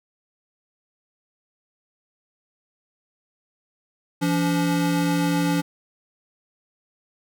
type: tone pair together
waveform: square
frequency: 170.23 / 286.3 Hz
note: F3 / D4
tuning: -44 / -44 cents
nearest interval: major sixth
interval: 900 cents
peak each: -23 dBFS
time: 4.21-5.62 s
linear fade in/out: 20 ms
effects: none